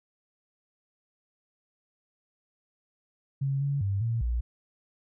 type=tone with pitch steps; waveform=sine; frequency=137.2 / 140.8 / 98.7 / 115.2 / 59.3 Hz; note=C#3 / C#3 / G2 / A#2 / A#1; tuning=-17 / +27 / +12 / -20 / +30 cents; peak=-25 dBFS; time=3.41-4.41 s; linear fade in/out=10 ms; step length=200 ms; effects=none